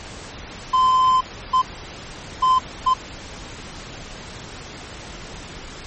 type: tone bursts at uneven times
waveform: triangle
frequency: 1030 Hz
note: C6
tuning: 28 cents flat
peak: -11 dBFS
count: 4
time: 0.73-1.21 / 1.53-1.62 / 2.42-2.59 / 2.86-2.94 s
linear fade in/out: 10 ms
effects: pink hiss -36 dBFS RMS until 5.86 s + MP3 32 kbps